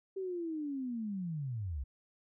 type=linear sweep; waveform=sine; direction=down; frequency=390 to 60.1 Hz; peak=-35 dBFS; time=0.16-1.84 s; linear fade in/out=10 ms; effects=none